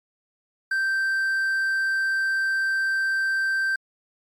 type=tone; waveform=triangle; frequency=1564 Hz; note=G6; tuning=4 cents flat; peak=-19 dBFS; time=0.71-3.76 s; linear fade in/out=5 ms; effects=MP3 96 kbps